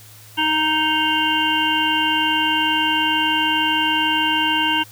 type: harmonic tone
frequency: 311.1 Hz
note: D#4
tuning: in tune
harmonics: 1 / 3 / 5 / 7 / 9 / 10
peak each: -25 / -21 / -24 / -30 / -20 / -26 dBFS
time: 0.37-4.84 s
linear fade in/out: 20 ms
effects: added 107 Hz sine -45 dBFS peak until 4.91 s + white hiss -45 dBFS RMS until 4.91 s